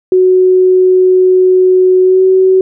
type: tone with pitch glide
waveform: sine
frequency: 370 to 376.3 Hz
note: F#4 to F#4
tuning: 0 to +29 cents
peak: -4 dBFS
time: 0.12-2.61 s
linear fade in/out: 2 ms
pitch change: +29 cents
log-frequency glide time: 2.02-2.23 s
effects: none